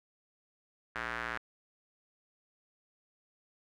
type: tone with band-pass filter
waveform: square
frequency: 58 Hz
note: A#1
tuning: 8 cents flat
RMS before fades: -38 dBFS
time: 0.95-1.38 s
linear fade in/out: 5 ms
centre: 1600 Hz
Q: 2.7
effects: none